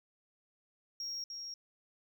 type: tone with echo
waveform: sine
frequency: 5588 Hz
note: F8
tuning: in tune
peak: -35 dBFS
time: 1-1.24 s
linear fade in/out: 2 ms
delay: 300 ms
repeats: 1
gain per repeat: -5 dB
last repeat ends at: 1.54 s
effects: tanh soft clip ceiling -36 dBFS + 12-bit